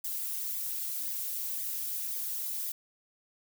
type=noise with flanger; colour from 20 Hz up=violet; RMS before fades=-35 dBFS; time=0.04-2.72 s; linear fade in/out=5 ms; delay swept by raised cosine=0.7 to 5.6 ms; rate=1.9 Hz; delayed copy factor=-0.9; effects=none